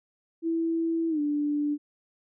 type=tone with pitch glide; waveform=sine; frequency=329.6 to 293.6 Hz; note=E4 to D4; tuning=0 to 0 cents; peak=-24 dBFS; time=0.42-1.78 s; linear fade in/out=50 ms; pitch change=-200 cents; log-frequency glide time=1.09-1.2 s; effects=none